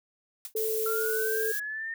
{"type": "noise with exponential decay", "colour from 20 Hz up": "blue", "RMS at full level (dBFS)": -34, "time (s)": [0.45, 0.54], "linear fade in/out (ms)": 1, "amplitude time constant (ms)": 19}
{"type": "tone", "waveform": "sine", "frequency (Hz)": 440, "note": "A4", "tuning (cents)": 0, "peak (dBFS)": -28, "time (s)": [0.55, 1.52], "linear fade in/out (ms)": 5}
{"type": "noise", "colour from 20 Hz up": "violet", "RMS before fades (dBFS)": -33, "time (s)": [0.56, 1.6], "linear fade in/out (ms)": 10}
{"type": "linear sweep", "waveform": "sine", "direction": "up", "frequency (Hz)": [1355, 1831], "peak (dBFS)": -32, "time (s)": [0.86, 1.94], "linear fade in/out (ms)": 2}
{"effects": []}